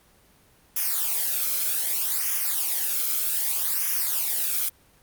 blue noise with flanger, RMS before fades -25 dBFS, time 0.76-4.69 s, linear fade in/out 5 ms, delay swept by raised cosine 0.24 to 1.09 ms, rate 0.64 Hz, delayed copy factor -1, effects pink hiss -58 dBFS RMS until 5.02 s + Opus 24 kbps

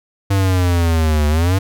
square exponential two-way sweep, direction down then up, 99.4 to 73.8 to 98.6 Hz, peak -13 dBFS, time 0.3-1.59 s, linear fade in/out 10 ms, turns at 1.28 s, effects none

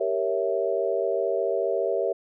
sine chord, G diminished seventh, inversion none, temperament equal, 392 / 466.2 / 554.4 / 659.3 Hz, G4 / Bb4 / Db5 / Fb5, 0 / 0 / 0 / 0 cents, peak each -28 dBFS, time 0-2.13 s, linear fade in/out 10 ms, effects none

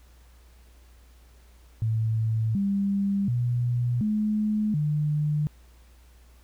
sine tone with pitch steps, 111.3 / 198.7 / 121.5 / 212.7 / 149.7 Hz, A2 / G3 / B2 / G#3 / D3, +20 / +24 / -28 / +42 / +33 cents, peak -22 dBFS, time 1.82-5.47 s, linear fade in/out 0 ms, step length 730 ms, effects added 60 Hz sine -51 dBFS peak until 6.43 s + pink hiss -61 dBFS RMS until 6.43 s

